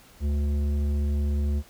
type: tone with tanh clipping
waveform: triangle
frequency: 72.4 Hz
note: D2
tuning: 24 cents flat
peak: -24 dBFS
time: 0.2-1.63 s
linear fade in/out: 50 ms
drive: 15 dB
effects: pink hiss -53 dBFS RMS until 1.69 s